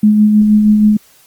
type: tone with tremolo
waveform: sine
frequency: 211.6 Hz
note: G#3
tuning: 33 cents sharp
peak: -4 dBFS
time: 0.03-0.97 s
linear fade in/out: 5 ms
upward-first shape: sine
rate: 6.3 Hz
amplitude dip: 35%
effects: white hiss -47 dBFS RMS until 1.26 s + Opus 24 kbps